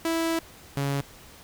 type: tone pair in turn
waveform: sawtooth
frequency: 328.8 / 139.89 Hz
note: E4 / C#3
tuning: -4 / +16 cents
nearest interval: octave + minor third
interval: 1480 cents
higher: first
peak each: -20 / -21 dBFS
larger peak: first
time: 0.05-0.39 / 0.77-1.01 s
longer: first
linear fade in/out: 2 ms
effects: pink hiss -49 dBFS RMS until 1.43 s